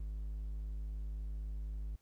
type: tone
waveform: triangle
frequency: 51.91 Hz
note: G#1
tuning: in tune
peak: -36 dBFS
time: 0-1.96 s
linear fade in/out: 5 ms
effects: pink hiss -75 dBFS RMS until 2.01 s